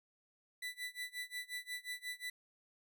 30% pulse tone with tremolo, 1981 Hz, B6, 5 cents sharp, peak -36 dBFS, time 0.62-2.3 s, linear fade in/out 5 ms, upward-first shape sine, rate 5.6 Hz, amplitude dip 95%, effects none

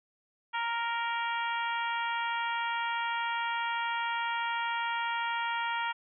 harmonic tone, 466.2 Hz, A#4, in tune, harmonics 2 / 3 / 4 / 5 / 6 / 7, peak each -32 / -36 / -38 / -40 / -42 / -43 dBFS, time 0.53-5.93 s, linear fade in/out 20 ms, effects none

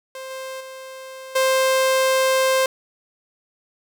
sawtooth tone with level steps, 525 Hz, C5, 6 cents sharp, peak -28 / -26 / -31 / -12 dBFS, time 0.15-2.66 s, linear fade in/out 2 ms, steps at 0.3 / 0.6 / 1.35 s, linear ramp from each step 10 ms, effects none

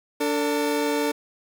30% pulse tone pair together, 290.4 / 449 Hz, D4 / A4, -19 / +35 cents, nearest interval minor sixth, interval 754 cents, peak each -22 dBFS, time 0.2-1.12 s, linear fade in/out 10 ms, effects none

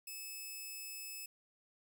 5% pulse tone, 2600 Hz, E7, 24 cents flat, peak -35 dBFS, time 0.07-1.26 s, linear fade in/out 5 ms, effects none

